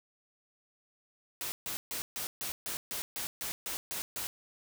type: noise bursts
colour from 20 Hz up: white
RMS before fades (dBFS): -37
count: 12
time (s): 1.41-4.27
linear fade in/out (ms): 0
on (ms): 110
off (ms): 140
effects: none